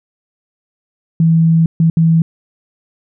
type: tone bursts at uneven times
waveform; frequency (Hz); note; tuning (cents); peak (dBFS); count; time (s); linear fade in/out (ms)
sine; 163.7; E3; -12; -7; 3; 1.2-1.66 / 1.8-1.9 / 1.97-2.22; 2
effects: none